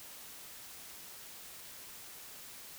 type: silence
effects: white hiss -50 dBFS RMS until 2.78 s